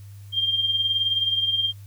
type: tone with tremolo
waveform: sine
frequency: 3192 Hz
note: G7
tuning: 31 cents sharp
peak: -17 dBFS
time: 0.32-1.73 s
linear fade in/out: 50 ms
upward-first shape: triangle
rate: 19 Hz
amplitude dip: 65%
effects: added 100 Hz sine -39 dBFS peak until 1.86 s + white hiss -57 dBFS RMS until 1.86 s